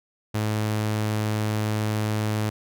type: tone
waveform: sawtooth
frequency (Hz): 107.2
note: A2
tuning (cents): -45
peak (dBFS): -19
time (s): 0.34-2.5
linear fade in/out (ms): 10
effects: none